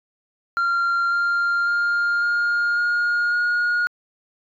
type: tone with pitch steps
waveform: sine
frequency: 1384 / 1394.4 / 1404.9 / 1415.5 / 1426.2 / 1437 Hz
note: F6 / F6 / F6 / F6 / F6 / F6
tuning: -16 / -3 / +10 / +23 / +36 / +49 cents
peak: -15 dBFS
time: 0.57-3.87 s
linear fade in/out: 0 ms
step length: 550 ms
effects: tanh soft clip ceiling -17 dBFS